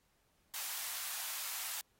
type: high-pass noise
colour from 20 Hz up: white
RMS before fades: -41 dBFS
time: 0.54-1.81 s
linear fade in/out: 0 ms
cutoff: 760 Hz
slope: 24 dB/octave
effects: pink hiss -75 dBFS RMS until 1.99 s + AAC 48 kbps